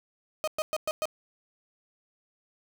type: tone bursts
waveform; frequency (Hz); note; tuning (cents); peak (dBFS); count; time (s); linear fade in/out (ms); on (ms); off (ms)
35% pulse; 622.3; D#5; 0; -25; 5; 0.44-1.055; 0; 35; 110
effects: none